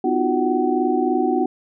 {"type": "tone cluster", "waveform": "sine", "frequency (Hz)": [252.4, 309, 348.5, 371.7, 753], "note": ["B3", "D#4", "F4", "F#4", "F#5"], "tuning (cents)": [38, -12, -4, 8, 30], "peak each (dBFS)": -23, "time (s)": [0.04, 1.46], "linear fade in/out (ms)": 5, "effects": []}